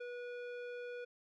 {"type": "tone with low-pass filter", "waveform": "square", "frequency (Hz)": 486.9, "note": "B4", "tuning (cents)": -25, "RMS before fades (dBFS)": -45, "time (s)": [0, 1.05], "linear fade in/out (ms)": 10, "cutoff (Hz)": 2300, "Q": 1.1, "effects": []}